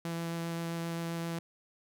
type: tone with vibrato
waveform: sawtooth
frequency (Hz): 167.5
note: E3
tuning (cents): +28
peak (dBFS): -30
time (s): 0.05-1.39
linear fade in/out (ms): 2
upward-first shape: sine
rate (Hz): 7.6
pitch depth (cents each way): 8
effects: none